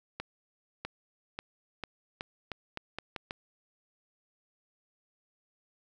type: accelerating click train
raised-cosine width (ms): 0.3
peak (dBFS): -20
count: 10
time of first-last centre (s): 0.2-3.309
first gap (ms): 650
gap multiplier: 0.83
effects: none